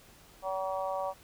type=harmonic tone; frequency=190 Hz; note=F#3; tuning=46 cents sharp; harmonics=3 / 4 / 5 / 6; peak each=-34 / -36 / -38 / -40 dBFS; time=0.42-1.14 s; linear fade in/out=50 ms; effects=pink hiss -57 dBFS RMS until 1.23 s